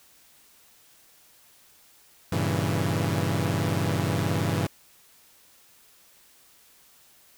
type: chord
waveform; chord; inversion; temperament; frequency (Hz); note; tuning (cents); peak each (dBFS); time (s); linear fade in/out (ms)
sawtooth; G diminished seventh; none; equal; 98 / 116.54 / 138.59 / 164.81; G2 / Bb2 / Db3 / Fb3; 0 / 0 / 0 / 0; -24 / -27 / -26 / -25; 2.32-4.67; 5
effects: white hiss -57 dBFS RMS until 7.37 s